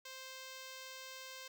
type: tone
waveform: 5% pulse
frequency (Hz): 523.3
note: C5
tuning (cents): 0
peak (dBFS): -36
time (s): 0.05-1.48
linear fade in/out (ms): 5
effects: none